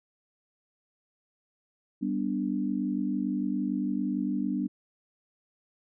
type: chord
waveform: sine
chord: G major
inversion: none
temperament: equal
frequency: 196 / 246.9 / 293.7 Hz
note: G3 / B3 / D4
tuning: 0 / 0 / 0 cents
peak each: -31 dBFS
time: 2.01-4.68 s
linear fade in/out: 20 ms
effects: none